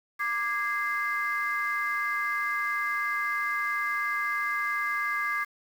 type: tone cluster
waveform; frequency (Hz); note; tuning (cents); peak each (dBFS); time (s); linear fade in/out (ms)
sine; 1181 / 1647 / 2076; D6 / G#6 / C7; +9 / -15 / -14; -30; 0.19-5.45; 20
effects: tanh soft clip ceiling -19 dBFS + 8-bit